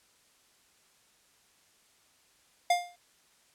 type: tone with exponential decay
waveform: square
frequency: 705 Hz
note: F5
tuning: 16 cents sharp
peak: -20 dBFS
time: 2.7-2.96 s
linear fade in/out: 5 ms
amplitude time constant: 55 ms
effects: white hiss -65 dBFS RMS until 3.54 s + low-pass 10000 Hz 12 dB/octave